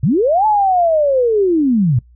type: linear two-way sweep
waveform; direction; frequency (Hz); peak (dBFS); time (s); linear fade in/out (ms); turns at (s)
sine; up then down; 109.5 to 874 to 109.5; -10; 0.03-1.99; 5; 0.46
effects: noise-tail reverb RT60 0.1 s tail -20 dB re dry + added 60 Hz sine -43 dBFS peak until 2.15 s